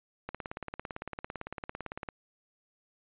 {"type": "click train", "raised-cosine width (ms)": 0.5, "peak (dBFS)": -22, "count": 33, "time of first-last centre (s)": [0.29, 2.088], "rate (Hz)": 17.8, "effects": ["resampled to 8000 Hz"]}